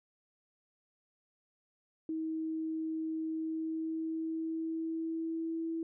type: tone with pitch glide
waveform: sine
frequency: 319 to 327.8 Hz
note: D#4 to E4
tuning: +43 to -10 cents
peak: -33 dBFS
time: 2.09-5.83 s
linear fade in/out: 2 ms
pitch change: +47 cents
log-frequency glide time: 3.28-5.69 s
effects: none